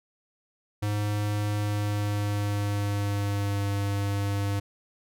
square tone with pitch glide, 104.1 to 100.44 Hz, G#2 to G2, +5 to +43 cents, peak -26 dBFS, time 0.82-4.6 s, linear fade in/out 10 ms, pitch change -62 cents, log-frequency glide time 1.59-3.67 s, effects none

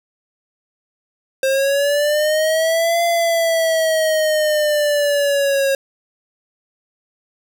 square linear two-way sweep, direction up then down, 529 to 685 to 543 Hz, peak -15 dBFS, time 1.43-5.75 s, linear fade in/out 2 ms, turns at 3.03 s, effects none

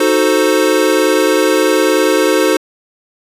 square chord, D# diminished seventh, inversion none, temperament equal, 311.1 / 370 / 440 / 523.3 Hz, D#4 / F#4 / A4 / C5, 0 / 0 / 0 / 0 cents, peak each -16 dBFS, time 0-2.57 s, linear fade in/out 5 ms, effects resampled to 32000 Hz

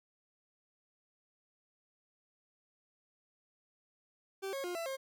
40% pulse tone with pitch steps, 388.2 / 546 / 354.8 / 668 / 535 Hz, G4 / C#5 / F4 / E5 / C5, -17 / -26 / +27 / +23 / +38 cents, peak -36 dBFS, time 4.42-4.97 s, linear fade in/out 20 ms, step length 110 ms, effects none

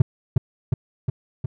triangle tone with echo, 127.9 Hz, C3, 39 cents flat, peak -7 dBFS, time 0-0.02 s, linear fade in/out 5 ms, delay 360 ms, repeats 4, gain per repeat -3 dB, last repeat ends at 1.46 s, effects none

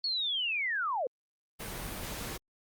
sine linear sweep, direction down, 4435 to 466.2 Hz, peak -29 dBFS, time 0.04-1.07 s, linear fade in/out 2 ms
pink noise, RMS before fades -39 dBFS, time 1.59-2.38 s, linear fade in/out 20 ms
effects Opus 48 kbps

